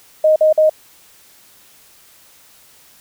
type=tone bursts; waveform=sine; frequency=622.3 Hz; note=D#5; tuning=in tune; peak=-8 dBFS; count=3; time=0.24-0.696 s; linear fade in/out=5 ms; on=120 ms; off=48 ms; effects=white hiss -48 dBFS RMS until 3 s